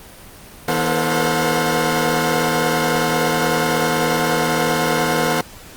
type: tone cluster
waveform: 20% pulse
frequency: 161.1 / 243.4 / 440.9 / 523 / 720 Hz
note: E3 / B3 / A4 / C5 / F#5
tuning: -39 / -25 / +4 / -1 / -47 cents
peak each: -18 dBFS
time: 0.68-5.41 s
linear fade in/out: 2 ms
effects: pink hiss -40 dBFS RMS until 5.76 s + Opus 24 kbps